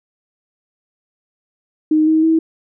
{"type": "tone with pitch steps", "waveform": "sine", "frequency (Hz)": [310, 316.3, 322.8], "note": ["D#4", "D#4", "E4"], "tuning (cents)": [-6, 29, -36], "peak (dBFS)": -10, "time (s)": [1.91, 2.39], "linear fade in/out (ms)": 5, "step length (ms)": 160, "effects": []}